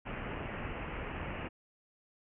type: low-pass noise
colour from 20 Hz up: pink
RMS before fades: -40 dBFS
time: 0.05-1.49 s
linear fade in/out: 20 ms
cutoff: 2900 Hz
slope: 96 dB/octave
effects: none